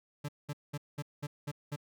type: tone bursts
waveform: 40% pulse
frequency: 145.7 Hz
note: D3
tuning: 13 cents flat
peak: -34 dBFS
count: 7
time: 0.24-1.762 s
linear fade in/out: 10 ms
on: 46 ms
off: 200 ms
effects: none